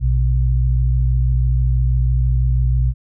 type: tone pair together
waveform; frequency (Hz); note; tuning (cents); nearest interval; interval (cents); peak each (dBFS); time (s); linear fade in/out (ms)
sine; 59.28 / 125.4; A#1 / B2; +30 / +27; octave + minor second; 1297; -14 / -18; 0-2.94; 50
effects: none